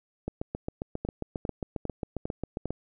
two click trains, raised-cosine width 2 ms, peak -18 / -18 dBFS, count 5 / 19, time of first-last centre 1.05-2.656 / 0.28-2.706 s, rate 2.49 / 7.42 Hz, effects none

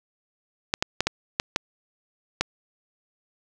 clicks, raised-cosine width 0.2 ms, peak -4 dBFS, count 7, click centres 0.739 / 0.825 / 1.006 / 1.07 / 1.399 / 1.561 / 2.41 s, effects none

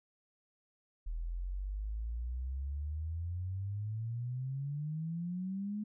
sine exponential sweep, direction up, 39.24 to 213.8 Hz, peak -35 dBFS, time 1.06-5.84 s, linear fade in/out 10 ms, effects none

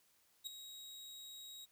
sawtooth tone with ADSR envelope, 3807 Hz, A#7, 36 cents sharp, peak -36 dBFS, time 0.44-1.66 s, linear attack 30 ms, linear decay 3 ms, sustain -11 dB, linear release 21 ms, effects white hiss -73 dBFS RMS until 1.71 s

